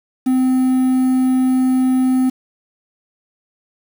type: tone with quantisation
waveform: triangle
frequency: 257.9 Hz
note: C4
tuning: 25 cents flat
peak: -10 dBFS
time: 0.26-2.3 s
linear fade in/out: 10 ms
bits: 6
effects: none